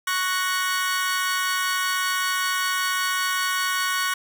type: chord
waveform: sawtooth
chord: F# major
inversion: second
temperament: equal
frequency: 1108.7 / 1480 / 1864.7 Hz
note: C#6 / F#6 / A#6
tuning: 0 / 0 / 0 cents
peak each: -22 / -22 / -26 dBFS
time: 0.07-4.14 s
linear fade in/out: 5 ms
effects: none